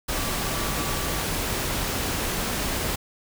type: tone in noise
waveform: sine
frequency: 1153 Hz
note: D6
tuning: 32 cents flat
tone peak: -37 dBFS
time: 0.14-1.24 s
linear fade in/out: 10 ms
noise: pink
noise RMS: -27 dBFS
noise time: 0.08-2.96 s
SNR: -13 dB
effects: none